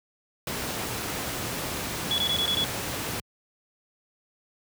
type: noise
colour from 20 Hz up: pink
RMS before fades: -31 dBFS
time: 0.47-3.2 s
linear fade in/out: 2 ms
type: tone bursts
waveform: sine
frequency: 3384 Hz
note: G#7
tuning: 32 cents sharp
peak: -23 dBFS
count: 6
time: 2.11-2.641 s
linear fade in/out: 0 ms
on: 71 ms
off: 21 ms
effects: high-pass 80 Hz 12 dB/octave